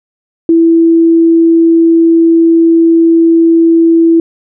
sine tone, 331 Hz, E4, 7 cents sharp, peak -3 dBFS, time 0.49-4.2 s, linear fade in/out 2 ms, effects none

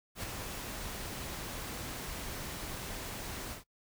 pink noise with ADSR envelope, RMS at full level -37 dBFS, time 0.15-3.64 s, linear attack 82 ms, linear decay 7 ms, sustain -4 dB, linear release 130 ms, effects noise-tail reverb RT60 0.1 s tail -21 dB re dry

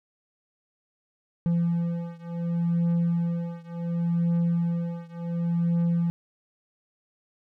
triangle beating tone pair, 170 / 170.69 Hz, F3 / F3, -46 / -39 cents, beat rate 0.69 Hz, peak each -24 / -25 dBFS, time 1.46-6.1 s, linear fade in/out 0 ms, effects none

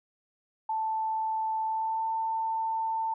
sine tone with pitch glide, 881 to 893.8 Hz, A5 to A5, +2 to +27 cents, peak -27 dBFS, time 0.69-3.14 s, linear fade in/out 5 ms, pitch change +25 cents, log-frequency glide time 1.66-2.07 s, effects none

